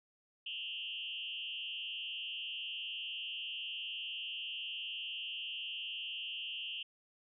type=tone with frequency modulation; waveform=sine; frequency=2960 Hz; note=F#7; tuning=in tune; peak=-39 dBFS; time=0.46-6.83 s; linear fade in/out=5 ms; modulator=161 Hz; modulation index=1.6; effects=none